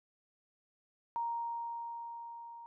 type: tone with level ramp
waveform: sine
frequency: 934 Hz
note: A#5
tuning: 3 cents sharp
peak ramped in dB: -32 to -47 dBFS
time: 1.16-2.66 s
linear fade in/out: 0 ms
effects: none